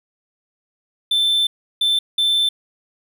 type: tone bursts at uneven times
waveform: triangle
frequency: 3541 Hz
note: A7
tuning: 10 cents sharp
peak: -13 dBFS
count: 3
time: 1.11-1.47 / 1.81-1.99 / 2.18-2.49 s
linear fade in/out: 5 ms
effects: none